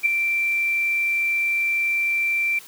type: tone with ADSR envelope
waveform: sine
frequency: 2349 Hz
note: D7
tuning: in tune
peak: -12 dBFS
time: 0.03-2.59 s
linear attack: 29 ms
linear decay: 4 ms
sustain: -7 dB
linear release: 5 ms
effects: white hiss -44 dBFS RMS until 2.67 s + high-pass 150 Hz 12 dB/octave